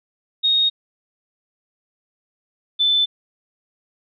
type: tone pair in turn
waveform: sine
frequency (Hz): 3729 / 3520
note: A#7 / A7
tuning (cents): 0 / 0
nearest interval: minor second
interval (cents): 100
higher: first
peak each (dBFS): -14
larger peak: neither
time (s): 0.43-0.7 / 2.79-3.06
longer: neither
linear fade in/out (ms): 20
effects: none